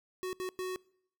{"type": "tone bursts at uneven times", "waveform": "square", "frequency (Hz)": 370, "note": "F#4", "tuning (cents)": 0, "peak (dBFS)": -35, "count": 3, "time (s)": [[0.23, 0.33], [0.4, 0.49], [0.59, 0.76]], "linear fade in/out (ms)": 0, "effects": ["noise-tail reverb RT60 0.7 s tail -24 dB re dry"]}